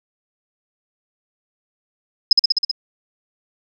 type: tone with echo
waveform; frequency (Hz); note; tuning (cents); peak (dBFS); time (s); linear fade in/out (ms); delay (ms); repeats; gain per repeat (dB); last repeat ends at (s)
sine; 5090; D#8; +39; -5; 2.31-2.33; 5; 64; 6; -2; 2.714
effects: none